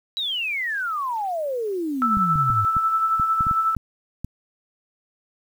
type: exponential sweep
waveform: sine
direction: down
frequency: 3951 to 98.2 Hz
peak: -23 dBFS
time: 0.17-2.65 s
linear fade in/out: 0 ms
type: tone with tremolo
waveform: sine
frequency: 1318.5 Hz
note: E6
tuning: in tune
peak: -16 dBFS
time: 2.02-3.75 s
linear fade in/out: 0 ms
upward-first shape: sine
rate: 11 Hz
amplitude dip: 45%
type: clicks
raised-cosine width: 5 ms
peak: -17 dBFS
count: 10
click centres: 2.171 / 2.357 / 2.501 / 2.767 / 3.198 / 3.408 / 3.468 / 3.512 / 3.767 / 4.246 s
effects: 8-bit